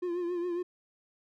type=tone with vibrato; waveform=triangle; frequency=350.7 Hz; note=F4; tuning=7 cents sharp; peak=-28 dBFS; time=0.02-0.63 s; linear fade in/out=10 ms; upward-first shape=triangle; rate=7.3 Hz; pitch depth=60 cents each way; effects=none